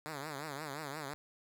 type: tone with vibrato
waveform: 5% pulse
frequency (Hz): 146.83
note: D3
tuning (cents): 0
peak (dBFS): -29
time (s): 0.06-1.14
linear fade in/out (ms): 0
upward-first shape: triangle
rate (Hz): 5.7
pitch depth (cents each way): 170
effects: none